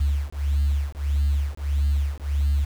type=beating tone pair; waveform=sine; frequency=70.5 / 72.1 Hz; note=C#2 / D2; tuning=+30 / -31 cents; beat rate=1.6 Hz; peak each=-22 dBFS; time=0-2.65 s; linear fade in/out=10 ms; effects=tanh soft clip ceiling -15 dBFS + 7-bit